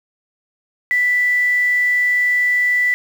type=tone with quantisation; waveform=sine; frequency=1975.5 Hz; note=B6; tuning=in tune; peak=-13 dBFS; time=0.91-2.94 s; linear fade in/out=0 ms; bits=6; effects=none